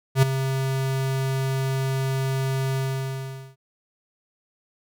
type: tone with ADSR envelope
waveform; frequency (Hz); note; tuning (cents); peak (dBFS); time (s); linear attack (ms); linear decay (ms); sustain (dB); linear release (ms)
square; 133.6; C3; +36; -12; 0.15-3.56; 75; 10; -11; 800
effects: none